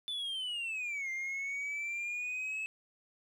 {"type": "linear two-way sweep", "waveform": "sine", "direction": "down then up", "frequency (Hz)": [3520, 2093, 2603], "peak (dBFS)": -32, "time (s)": [0.08, 2.66], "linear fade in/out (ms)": 0, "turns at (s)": 1.1, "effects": ["tanh soft clip ceiling -34 dBFS", "11-bit"]}